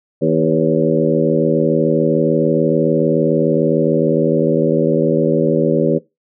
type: harmonic tone with a mistuned harmonic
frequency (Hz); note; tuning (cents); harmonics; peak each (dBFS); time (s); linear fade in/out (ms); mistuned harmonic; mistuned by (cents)
79.8; D#2; +44; 2 / 3 / 4 / 5 / 6 / 7; -19 / -19 / -19 / -19 / -19 / -19; 0.21-5.99; 20; 6; +46
effects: noise-tail reverb RT60 0.2 s tail -19 dB re dry